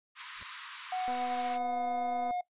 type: high-pass noise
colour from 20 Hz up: pink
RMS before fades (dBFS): -43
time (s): 0.15-1.59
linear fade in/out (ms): 50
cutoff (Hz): 970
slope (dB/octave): 96
type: noise with exponential growth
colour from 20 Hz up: brown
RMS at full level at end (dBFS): -45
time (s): 0.35-0.43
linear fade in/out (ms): 1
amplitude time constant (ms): 17
type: tone with pitch glide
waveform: triangle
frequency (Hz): 740 to 718.5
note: F#5 to F5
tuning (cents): 0 to +49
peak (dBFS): -29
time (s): 0.92-2.41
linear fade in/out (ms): 5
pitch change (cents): -51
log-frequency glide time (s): 1.17-1.8
type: click train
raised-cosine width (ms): 1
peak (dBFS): -30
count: 307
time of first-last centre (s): 1.08-2.309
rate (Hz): 249
effects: noise-tail reverb RT60 0.1 s tail -20 dB re dry + resampled to 8000 Hz

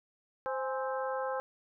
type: harmonic tone with a mistuned harmonic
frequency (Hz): 261.6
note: C4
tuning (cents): 0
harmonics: 2 / 3 / 4 / 5 / 6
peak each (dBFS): -34 / -38 / -40 / -42 / -44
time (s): 0.46-1.4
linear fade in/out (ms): 0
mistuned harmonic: 3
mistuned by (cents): +91
effects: none

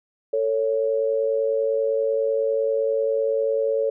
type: tone pair together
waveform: sine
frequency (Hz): 446.1 / 556.2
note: A4 / C#5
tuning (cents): +24 / +6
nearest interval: major third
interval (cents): 382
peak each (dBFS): -22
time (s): 0.33-3.9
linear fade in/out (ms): 5
effects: none

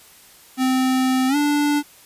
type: tone with pitch glide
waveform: square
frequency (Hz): 259 to 292.4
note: C4 to D4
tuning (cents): -17 to -7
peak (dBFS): -17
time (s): 0.57-1.83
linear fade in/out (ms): 50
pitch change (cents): +210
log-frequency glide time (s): 1.28-1.36
effects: white hiss -48 dBFS RMS until 2.05 s + resampled to 32000 Hz

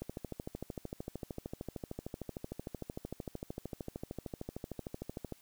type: click train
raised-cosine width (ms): 2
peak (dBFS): -26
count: 71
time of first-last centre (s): 0.02-5.323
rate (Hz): 13.2
effects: white hiss -64 dBFS RMS until 5.41 s

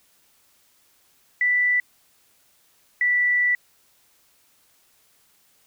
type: tone pair in turn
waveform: sine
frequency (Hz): 1975.5 / 1965.3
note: B6 / B6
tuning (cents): 0 / -9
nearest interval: unison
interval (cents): 9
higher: first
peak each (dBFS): -17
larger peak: neither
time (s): 1.41-1.8 / 3.01-3.55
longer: second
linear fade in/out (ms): 2
effects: white hiss -61 dBFS RMS until 5.66 s

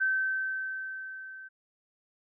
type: tone with level ramp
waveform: sine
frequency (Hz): 1543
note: G6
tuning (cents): -28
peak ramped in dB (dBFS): -23 to -43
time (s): 0-1.49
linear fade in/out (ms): 20
effects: none

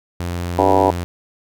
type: tone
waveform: sawtooth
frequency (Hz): 87.31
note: F2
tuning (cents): 0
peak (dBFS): -18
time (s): 0.2-1.04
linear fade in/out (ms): 0
type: harmonic tone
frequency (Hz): 96.7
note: G2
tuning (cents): -23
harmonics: 3 / 4 / 5 / 6 / 7 / 8 / 9 / 10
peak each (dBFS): -20 / -20 / -20 / -20 / -20 / -20 / -20 / -20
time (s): 0.58-0.91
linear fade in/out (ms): 10
effects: none

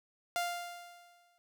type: tone with exponential decay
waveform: sawtooth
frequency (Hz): 698.5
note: F5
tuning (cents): 0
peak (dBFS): -26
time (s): 0.36-1.38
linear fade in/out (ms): 0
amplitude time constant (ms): 220
effects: none

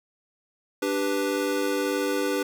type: chord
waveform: square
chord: G major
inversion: second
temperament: equal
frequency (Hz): 293.7 / 392 / 493.9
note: D4 / G4 / B4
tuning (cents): 0 / 0 / 0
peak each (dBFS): -29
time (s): 0.82-2.43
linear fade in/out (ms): 5
effects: none

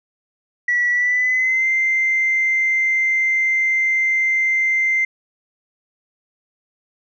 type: tone with pitch glide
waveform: sine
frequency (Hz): 1944 to 2084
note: B6 to C7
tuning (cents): -28 to -7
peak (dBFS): -14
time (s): 0.68-5.05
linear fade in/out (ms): 5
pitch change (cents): +121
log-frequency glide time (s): 0.91-1.67
effects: tanh soft clip ceiling -10 dBFS

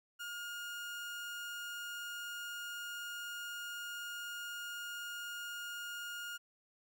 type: tone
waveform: 30% pulse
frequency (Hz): 1423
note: F6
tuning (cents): +32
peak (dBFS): -39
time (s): 0.19-6.38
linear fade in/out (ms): 20
effects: none

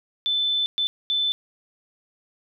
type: tone bursts at uneven times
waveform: sine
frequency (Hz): 3520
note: A7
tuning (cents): 0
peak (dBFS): -20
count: 3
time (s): 0.26-0.66 / 0.78-0.87 / 1.1-1.32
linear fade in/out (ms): 0
effects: none

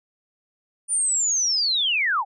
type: linear sweep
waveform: sine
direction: down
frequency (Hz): 9397 to 728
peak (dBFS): -19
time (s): 0.88-2.25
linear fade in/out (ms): 50
effects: none

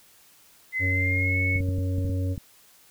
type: tone with pitch glide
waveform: sine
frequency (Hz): 2045 to 2204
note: C7 to C#7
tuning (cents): -40 to -11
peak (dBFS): -24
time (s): 0.72-1.61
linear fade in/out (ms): 50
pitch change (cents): +129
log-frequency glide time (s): 0.88-1.38
type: harmonic tone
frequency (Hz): 92.5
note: F#2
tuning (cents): 0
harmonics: 1 / 3 / 5 / 6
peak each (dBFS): -24 / -33 / -41 / -40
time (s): 0.79-2.37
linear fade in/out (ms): 50
type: clicks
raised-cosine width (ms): 5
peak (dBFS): -21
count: 8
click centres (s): 1.56 / 1.606 / 1.689 / 1.784 / 1.984 / 2.05 / 2.095 / 2.378
effects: white hiss -56 dBFS RMS until 2.9 s

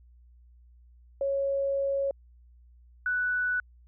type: tone pair in turn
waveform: sine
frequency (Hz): 552 / 1483.9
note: C#5 / F#6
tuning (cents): -7 / +5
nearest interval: octave + perfect fourth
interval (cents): 1712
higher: second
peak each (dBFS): -25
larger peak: neither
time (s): 1.21-2.11 / 3.06-3.6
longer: first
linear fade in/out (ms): 2
effects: added 60 Hz sine -53 dBFS peak until 3.87 s

